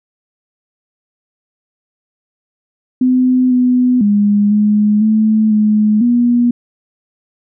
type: tone with pitch steps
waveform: sine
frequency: 254.1 / 249.9 / 205.2 / 209.5 / 217.3 / 212.5 / 240.7 Hz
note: B3 / B3 / G#3 / G#3 / A3 / G#3 / B3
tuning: +49 / +21 / -21 / +15 / -21 / +40 / -44 cents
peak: -8 dBFS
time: 3.01-6.51 s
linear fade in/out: 5 ms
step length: 500 ms
effects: none